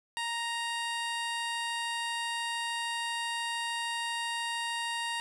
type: tone with low-pass filter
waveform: 15% pulse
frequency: 933 Hz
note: A#5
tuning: 1 cent sharp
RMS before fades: -34 dBFS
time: 0.17-5.2 s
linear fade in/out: 0 ms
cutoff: 8600 Hz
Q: 1.1
effects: none